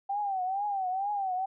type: tone with vibrato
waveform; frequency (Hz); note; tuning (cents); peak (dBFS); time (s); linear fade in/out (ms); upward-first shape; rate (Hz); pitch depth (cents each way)
sine; 779; G5; -11; -28; 0.09-1.46; 10; triangle; 2.2; 130
effects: none